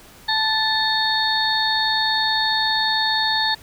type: harmonic tone with a mistuned harmonic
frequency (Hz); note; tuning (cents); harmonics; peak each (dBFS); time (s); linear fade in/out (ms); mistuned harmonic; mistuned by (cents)
877; A5; -6; 1 / 2 / 4 / 5; -23 / -23 / -23 / -23; 0.28-3.55; 10; 4; +80
effects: pink hiss -46 dBFS RMS until 3.62 s